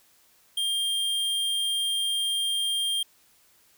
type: tone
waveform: square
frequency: 3199 Hz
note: G7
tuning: 34 cents sharp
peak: -25 dBFS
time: 0.57-3.03 s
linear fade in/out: 5 ms
effects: white hiss -61 dBFS RMS until 3.77 s